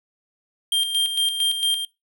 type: tone with tremolo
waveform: square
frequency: 3187 Hz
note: G7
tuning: 28 cents sharp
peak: -18 dBFS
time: 0.72-1.85 s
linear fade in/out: 2 ms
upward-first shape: square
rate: 4.4 Hz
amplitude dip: 55%
effects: noise-tail reverb RT60 0.2 s tail -20 dB re dry